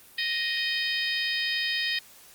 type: harmonic tone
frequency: 622.3 Hz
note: D#5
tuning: in tune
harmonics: 3 / 4 / 5 / 6 / 7 / 8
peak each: -30 / -33 / -33 / -33 / -37 / -34 dBFS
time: 0.18-1.99 s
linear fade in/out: 5 ms
effects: white hiss -52 dBFS RMS until 2.34 s + Opus 32 kbps